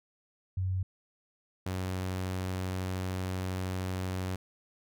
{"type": "tone pair in turn", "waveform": ["sine", "sawtooth"], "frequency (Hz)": [93.4, 92.88], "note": ["F#2", "F#2"], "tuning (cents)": [17, 7], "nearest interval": "unison", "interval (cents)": 10, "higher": "first", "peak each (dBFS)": -28, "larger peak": "neither", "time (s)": [[0.57, 0.83], [1.66, 4.36]], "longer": "second", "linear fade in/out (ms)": 5, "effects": []}